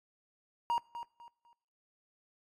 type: tone with echo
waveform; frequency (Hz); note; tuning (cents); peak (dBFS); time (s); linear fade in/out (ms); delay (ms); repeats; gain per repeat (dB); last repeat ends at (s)
triangle; 944; A#5; +22; -26; 0.7-0.78; 0; 250; 3; -11; 1.53
effects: noise-tail reverb RT60 1.0 s tail -25 dB re dry + AAC 64 kbps